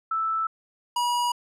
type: tone pair in turn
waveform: sine / square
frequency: 1318.5 / 965.8 Hz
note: E6 / B5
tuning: 0 / -39 cents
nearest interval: perfect fourth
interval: 539 cents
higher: first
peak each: -23 dBFS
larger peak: neither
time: 0.11-0.47 / 0.96-1.32 s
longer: neither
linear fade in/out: 5 ms
effects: low-pass 12000 Hz 12 dB/octave